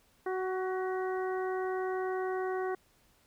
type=harmonic tone with a mistuned harmonic; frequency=373.3 Hz; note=F#4; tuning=15 cents sharp; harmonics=1 / 2 / 3 / 4 / 5; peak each=-32 / -38 / -42 / -44 / -46 dBFS; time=0.26-2.75 s; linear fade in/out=5 ms; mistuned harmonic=5; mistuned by=+26 cents; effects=pink hiss -67 dBFS RMS until 3.26 s